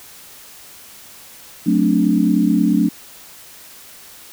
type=chord; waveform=sine; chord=D dominant seventh; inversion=first; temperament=just; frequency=183.54 / 220.2 / 264.3 / 293.7 Hz; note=F#3 / A3 / C4 / D4; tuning=-14 / +2 / +18 / 0 cents; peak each=-18 / -17 / -20 / -17 dBFS; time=1.66-2.89 s; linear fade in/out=10 ms; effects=white hiss -41 dBFS RMS until 4.32 s